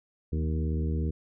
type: harmonic tone with a mistuned harmonic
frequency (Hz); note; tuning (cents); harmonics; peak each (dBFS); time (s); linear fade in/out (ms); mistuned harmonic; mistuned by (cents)
77.78; D#2; 0; 1 / 2 / 3 / 4 / 5 / 6; -27 / -33 / -37 / -39 / -41 / -43; 0.32-1.11; 10; 2; +56
effects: none